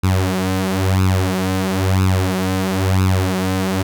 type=tone with flanger; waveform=sawtooth; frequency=94.2 Hz; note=F#2; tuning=32 cents sharp; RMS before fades=-17 dBFS; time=0.03-3.83 s; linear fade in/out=10 ms; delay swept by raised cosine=0.77 to 6.77 ms; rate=1 Hz; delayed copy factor=+0.85; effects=none